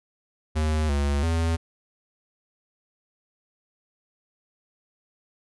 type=tone with pitch steps; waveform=square; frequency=77.5 / 71.2 / 82.4 Hz; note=D#2 / C#2 / E2; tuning=-6 / +47 / 0 cents; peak=-22 dBFS; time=0.55-1.57 s; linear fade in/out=20 ms; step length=340 ms; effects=resampled to 24000 Hz